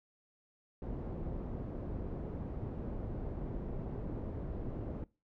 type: low-pass noise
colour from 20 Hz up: pink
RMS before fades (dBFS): -40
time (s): 0.82-5.04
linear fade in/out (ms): 2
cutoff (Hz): 450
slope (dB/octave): 12
effects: noise-tail reverb RT60 0.3 s tail -22 dB re dry